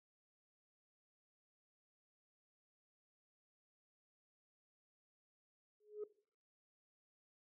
sine tone with exponential growth, 421.1 Hz, G#4, 24 cents sharp, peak -37 dBFS, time 5.8-6.04 s, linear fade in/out 5 ms, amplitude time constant 51 ms, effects noise-tail reverb RT60 0.5 s tail -19 dB re dry + tanh soft clip ceiling -37 dBFS

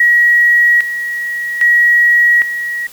sine tone with tremolo, 1910 Hz, A#6, 42 cents sharp, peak -6 dBFS, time 0-2.87 s, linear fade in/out 5 ms, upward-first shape square, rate 0.62 Hz, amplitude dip 70%, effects white hiss -38 dBFS RMS until 2.92 s

